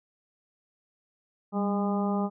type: harmonic tone with a mistuned harmonic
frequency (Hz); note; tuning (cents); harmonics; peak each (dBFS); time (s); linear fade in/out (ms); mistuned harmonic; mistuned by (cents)
203.8; G#3; -32; 1 / 2 / 3 / 4 / 5 / 6; -26 / -34 / -36 / -34 / -40 / -38; 1.52-2.3; 50; 1; -48
effects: none